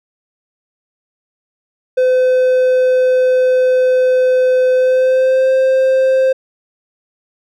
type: tone with pitch glide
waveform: triangle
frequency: 510 to 524.9 Hz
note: C5 to C5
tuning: -44 to +5 cents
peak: -7 dBFS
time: 1.97-6.33 s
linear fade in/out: 10 ms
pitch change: +49 cents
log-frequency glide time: 4.74-5.52 s
effects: none

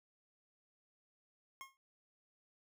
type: tone with exponential decay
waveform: 25% pulse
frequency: 1077 Hz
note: C6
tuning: 50 cents sharp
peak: -40 dBFS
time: 1.61-1.77 s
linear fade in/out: 0 ms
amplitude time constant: 34 ms
effects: none

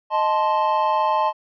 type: chord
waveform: triangle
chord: A diminished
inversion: second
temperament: equal with one note detuned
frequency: 622.3 / 874.4 / 1046.5 Hz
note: Eb5 / A5 / C6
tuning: 0 / -11 / 0 cents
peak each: -22 / -18 / -20 dBFS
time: 0.1-1.33 s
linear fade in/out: 50 ms
effects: resampled to 11025 Hz

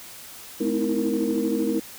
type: tone cluster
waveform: sine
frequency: 215.1 / 256.1 / 313.8 / 326.6 / 466.2 Hz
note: A3 / C4 / D#4 / E4 / A#4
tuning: -39 / -37 / +15 / -16 / 0 cents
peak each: -27 dBFS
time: 0.6-1.8 s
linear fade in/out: 10 ms
effects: tanh soft clip ceiling -13 dBFS + white hiss -42 dBFS RMS until 1.98 s

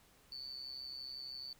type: tone with amplitude modulation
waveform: sine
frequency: 4503 Hz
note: C#8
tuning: 26 cents sharp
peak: -39 dBFS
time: 0.32-1.53 s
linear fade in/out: 2 ms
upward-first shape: sine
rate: 132 Hz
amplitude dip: 90%
effects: tanh soft clip ceiling -36 dBFS + pink hiss -66 dBFS RMS until 1.59 s

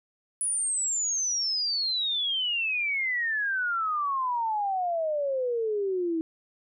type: exponential sweep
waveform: sine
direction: down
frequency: 10000 to 318.3 Hz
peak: -25 dBFS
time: 0.41-6.21 s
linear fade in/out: 0 ms
effects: none

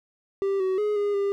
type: tone with pitch steps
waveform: triangle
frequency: 392.8 / 376.7 / 419.4 / 409.3 / 399.6 Hz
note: G4 / F#4 / G#4 / G#4 / G4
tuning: +4 / +31 / +17 / -25 / +33 cents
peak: -20 dBFS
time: 0.42-1.32 s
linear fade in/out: 0 ms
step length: 180 ms
effects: none

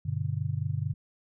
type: chord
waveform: sine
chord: G major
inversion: none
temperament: just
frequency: 98 / 122.5 / 147 Hz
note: G2 / B2 / D3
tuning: 0 / -14 / +2 cents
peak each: -32 dBFS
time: 0.05-0.94 s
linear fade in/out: 10 ms
effects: none

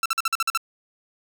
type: tone bursts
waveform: sawtooth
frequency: 1340 Hz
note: E6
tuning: 28 cents sharp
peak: -16 dBFS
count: 8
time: 0.03-0.575 s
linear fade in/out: 2 ms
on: 27 ms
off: 47 ms
effects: none

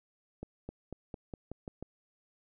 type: accelerating click train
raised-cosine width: 2 ms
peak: -27 dBFS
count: 8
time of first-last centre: 0.43-1.826 s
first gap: 260 ms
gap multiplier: 0.91
effects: none

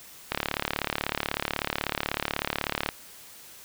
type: click train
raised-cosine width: 0.3 ms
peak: -9 dBFS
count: 94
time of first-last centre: 0.32-2.889 s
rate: 36.2 Hz
effects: white hiss -48 dBFS RMS until 3.64 s

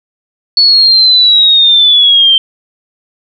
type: linear sweep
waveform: sine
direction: down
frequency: 4435 to 3119 Hz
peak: -3 dBFS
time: 0.57-2.38 s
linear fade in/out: 2 ms
effects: none

